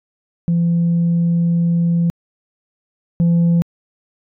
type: tone pair in turn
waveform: sine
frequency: 170 / 170 Hz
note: F3 / F3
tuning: -46 / -46 cents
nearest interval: unison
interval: 0 cents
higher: neither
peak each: -11 / -8 dBFS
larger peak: second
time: 0.48-2.1 / 3.2-3.62 s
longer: first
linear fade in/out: 0 ms
effects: tanh soft clip ceiling -10 dBFS